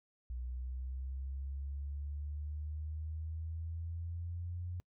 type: linear sweep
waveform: sine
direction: up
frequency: 61 to 89.1 Hz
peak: -38 dBFS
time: 0.3-4.8 s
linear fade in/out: 0 ms
effects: noise-tail reverb RT60 0.1 s tail -26 dB re dry